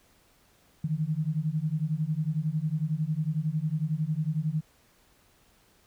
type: beating tone pair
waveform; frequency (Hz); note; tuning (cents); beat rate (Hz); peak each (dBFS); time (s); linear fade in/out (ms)
sine; 150 / 161; D3 / E3; +37 / -41; 11; -29; 0.84-4.61; 5
effects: pink hiss -63 dBFS RMS until 5.86 s